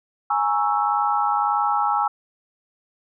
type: chord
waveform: sine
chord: A# half-diminished seventh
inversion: third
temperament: equal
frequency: 830.6 / 932.3 / 1108.7 / 1318.5 Hz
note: G#5 / A#5 / C#6 / E6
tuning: 0 / 0 / 0 / 0 cents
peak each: -21 / -27 / -27 / -23 dBFS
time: 0.3-2.08 s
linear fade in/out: 5 ms
effects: none